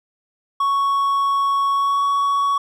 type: tone with pitch glide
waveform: triangle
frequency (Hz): 1111 to 1121.3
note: C#6 to C#6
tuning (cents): +4 to +20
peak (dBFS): -14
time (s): 0.6-2.58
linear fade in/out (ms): 5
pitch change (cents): +16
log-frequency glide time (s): 1.72-2.03
effects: none